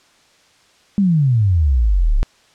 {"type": "exponential sweep", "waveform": "sine", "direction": "down", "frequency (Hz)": [208.1, 31], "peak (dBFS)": -11, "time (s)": [0.98, 2.23], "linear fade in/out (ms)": 0, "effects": ["white hiss -53 dBFS RMS until 2.54 s", "low-pass 6000 Hz 12 dB/octave"]}